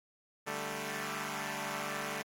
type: chord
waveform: 5% pulse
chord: D suspended fourth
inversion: none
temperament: equal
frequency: 146.83 / 196 / 220 Hz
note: D3 / G3 / A3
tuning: 0 / 0 / 0 cents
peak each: -31 / -30 / -29 dBFS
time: 0.46-2.23 s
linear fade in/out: 20 ms
effects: AAC 48 kbps